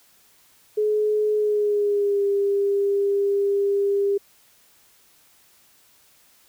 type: tone with pitch glide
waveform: sine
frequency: 424.1 to 400.3 Hz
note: G#4 to G4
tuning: +36 to +36 cents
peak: -18 dBFS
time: 0.77-4.18 s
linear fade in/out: 10 ms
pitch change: -100 cents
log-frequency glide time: 1.34-2.24 s
effects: white hiss -57 dBFS RMS until 6.48 s